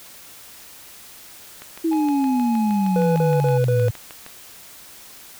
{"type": "click train", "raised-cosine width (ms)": 0.3, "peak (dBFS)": -21, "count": 18, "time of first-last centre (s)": [1.62, 4.264], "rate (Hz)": 6.43}
{"type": "exponential sweep", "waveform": "sine", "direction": "down", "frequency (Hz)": [332.6, 109.8], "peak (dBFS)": -17, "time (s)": [1.84, 3.91], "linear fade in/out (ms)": 10}
{"type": "tone", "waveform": "triangle", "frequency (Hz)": 842, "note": "G#5", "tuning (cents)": 24, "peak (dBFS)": -24, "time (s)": [1.91, 3.58], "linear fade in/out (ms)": 10}
{"type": "tone bursts", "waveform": "triangle", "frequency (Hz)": 493.9, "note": "B4", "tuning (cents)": 0, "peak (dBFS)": -17, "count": 4, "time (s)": [2.96, 3.883], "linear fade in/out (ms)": 0, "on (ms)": 200, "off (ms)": 41}
{"effects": ["white hiss -43 dBFS RMS until 5.39 s"]}